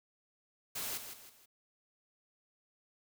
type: noise with echo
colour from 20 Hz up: white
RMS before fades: -39 dBFS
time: 0.75-0.98 s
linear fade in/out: 10 ms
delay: 160 ms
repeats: 3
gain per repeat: -8 dB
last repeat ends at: 1.46 s
effects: none